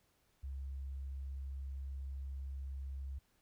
sine tone, 67.7 Hz, C#2, 40 cents flat, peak -40 dBFS, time 0.43-3.19 s, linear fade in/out 10 ms, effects pink hiss -75 dBFS RMS until 3.41 s

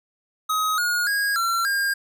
square tone with pitch steps, 1265 / 1438 / 1639 / 1360 / 1611 Hz, D#6 / F#6 / G#6 / F6 / G6, +28 / -50 / -23 / -46 / +47 cents, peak -21 dBFS, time 0.49-1.94 s, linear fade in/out 10 ms, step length 290 ms, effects none

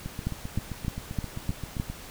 two click trains, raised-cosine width 5 ms, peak -21 / -15 dBFS, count 15 / 6, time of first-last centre 0.06-1.9 / 0.27-1.799 s, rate 7.61 / 3.27 Hz, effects pink hiss -44 dBFS RMS until 2.1 s

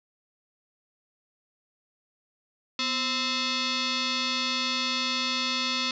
sine tone with frequency modulation, 532 Hz, C5, 29 cents sharp, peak -25 dBFS, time 2.79-5.91 s, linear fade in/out 2 ms, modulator 781 Hz, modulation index 5.9, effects none

